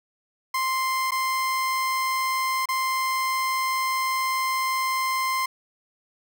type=tone with dropouts; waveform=30% pulse; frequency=1046.5 Hz; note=C6; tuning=in tune; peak=-20 dBFS; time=0.54-5.46 s; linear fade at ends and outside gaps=5 ms; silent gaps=1.109-1.118 / 2.657-2.687 s; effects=none